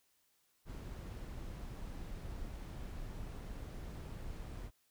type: noise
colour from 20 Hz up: brown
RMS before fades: -45 dBFS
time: 0.65-4.71 s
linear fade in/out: 50 ms
effects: white hiss -75 dBFS RMS until 4.9 s